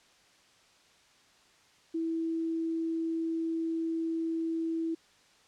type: tone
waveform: sine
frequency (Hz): 327.4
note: E4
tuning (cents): -12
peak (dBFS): -29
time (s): 1.94-4.95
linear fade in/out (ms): 10
effects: white hiss -62 dBFS RMS until 5.47 s + low-pass 6000 Hz 12 dB/octave